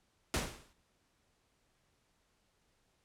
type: noise with exponential decay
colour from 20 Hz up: pink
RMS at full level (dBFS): -30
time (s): 0.34-0.73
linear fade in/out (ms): 0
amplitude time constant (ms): 83
effects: pink hiss -75 dBFS RMS until 3.04 s + low-pass 10000 Hz 12 dB/octave